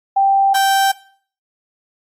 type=tone pair in turn; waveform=sine / 35% pulse; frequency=785 / 781.1 Hz; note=G5 / G5; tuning=+2 / -6 cents; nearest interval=unison; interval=8 cents; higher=first; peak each=-10 dBFS; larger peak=neither; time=0.16-0.54 / 0.54-0.92 s; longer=neither; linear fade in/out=10 ms; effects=noise-tail reverb RT60 0.5 s tail -19 dB re dry + AAC 48 kbps